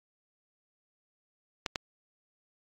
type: clicks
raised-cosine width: 0.2 ms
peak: -13 dBFS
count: 2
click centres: 1.662 / 1.758 s
effects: AAC 64 kbps